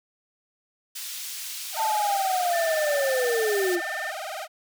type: high-pass noise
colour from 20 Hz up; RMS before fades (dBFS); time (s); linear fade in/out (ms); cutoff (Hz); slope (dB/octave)
pink; -35; 0.95-3.76; 10; 3500; 12
type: tone with vibrato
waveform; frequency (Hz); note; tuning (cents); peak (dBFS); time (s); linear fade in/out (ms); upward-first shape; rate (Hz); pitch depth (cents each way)
sawtooth; 699; F5; +1; -28; 1.72-4.48; 50; sine; 20; 240
type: linear sweep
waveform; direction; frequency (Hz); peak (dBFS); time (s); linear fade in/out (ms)
sine; down; 904 to 336; -22; 1.76-3.81; 50
type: tone with pitch glide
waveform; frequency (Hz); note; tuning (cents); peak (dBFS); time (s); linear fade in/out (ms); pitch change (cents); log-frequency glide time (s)
sine; 1783 to 1799.6; A6 to A6; +22 to +39; -30; 2.53-4.11; 5; +17; 3.19-3.7
effects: none